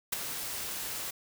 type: noise with ADSR envelope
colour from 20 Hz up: white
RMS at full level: -28 dBFS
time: 0.12-1.11 s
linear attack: 11 ms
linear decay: 11 ms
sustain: -9 dB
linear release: 10 ms
effects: none